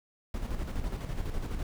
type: noise with tremolo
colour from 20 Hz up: brown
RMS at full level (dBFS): -32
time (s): 0.34-1.63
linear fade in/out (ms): 2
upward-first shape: square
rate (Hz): 12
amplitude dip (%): 45
effects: none